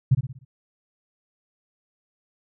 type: tone with echo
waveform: sine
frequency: 130 Hz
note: C3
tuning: 11 cents flat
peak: -12 dBFS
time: 0.11-0.15 s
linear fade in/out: 10 ms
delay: 60 ms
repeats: 5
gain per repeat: -7 dB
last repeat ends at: 0.45 s
effects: none